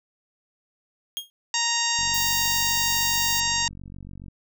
40% pulse tone with exponential decay, 3251 Hz, G#7, 38 cents flat, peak -23 dBFS, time 1.17-1.3 s, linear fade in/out 0 ms, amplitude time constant 28 ms
harmonic tone, 932.3 Hz, A#5, in tune, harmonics 1 / 2 / 3 / 4 / 5 / 6 / 7 / 8, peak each -30 / -30 / -30 / -30 / -30 / -30 / -30 / -30 dBFS, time 1.54-3.68 s, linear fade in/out 2 ms
click train, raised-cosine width 5 ms, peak -29 dBFS, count 109, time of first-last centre 1.99-4.283 s, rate 47.1 Hz
violet noise, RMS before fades -30 dBFS, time 2.14-3.4 s, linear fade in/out 2 ms
effects none

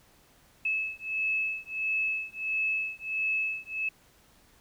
sine beating tone pair, 2598 / 2599.5 Hz, E7 / E7, -26 / -25 cents, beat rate 1.5 Hz, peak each -31 dBFS, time 0.65-3.89 s, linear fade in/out 5 ms, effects pink hiss -61 dBFS RMS until 4.6 s

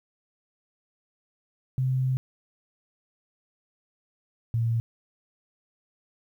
sine tone pair in turn, 130 / 115.23 Hz, C3 / A#2, -11 / -20 cents, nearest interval major second, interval 209 cents, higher first, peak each -22 dBFS, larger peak neither, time 1.78-2.17 / 4.54-4.8 s, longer first, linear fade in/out 0 ms, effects 10-bit

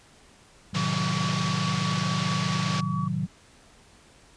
sine chord, A diminished seventh, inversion none, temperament equal, 110 / 130.81 / 155.56 / 185 Hz, A2 / C3 / Eb3 / Gb3, 0 / 0 / 0 / 0 cents, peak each -34 / -33 / -29 / -29 dBFS, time 0.73-3.27 s, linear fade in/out 10 ms
white band-pass noise, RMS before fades -33 dBFS, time 0.74-2.81 s, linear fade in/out 10 ms, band 250 to 5300 Hz, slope 24 dB/octave
sine tone with tremolo, 1135 Hz, C#6, 41 cents sharp, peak -31 dBFS, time 0.76-3.08 s, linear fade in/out 5 ms, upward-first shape sine, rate 4.6 Hz, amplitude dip 30%
effects pink hiss -55 dBFS RMS until 4.36 s + resampled to 22050 Hz

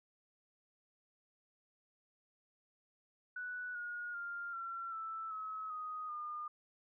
sine tone with pitch steps, 1480 / 1438.7 / 1398.5 / 1359.5 / 1321.6 / 1284.7 / 1248.8 / 1214 Hz, F#6 / F#6 / F6 / F6 / E6 / E6 / D#6 / D#6, 0 / -49 / +2 / -47 / +4 / -45 / +6 / -43 cents, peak -40 dBFS, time 3.36-6.48 s, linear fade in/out 5 ms, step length 390 ms, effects none

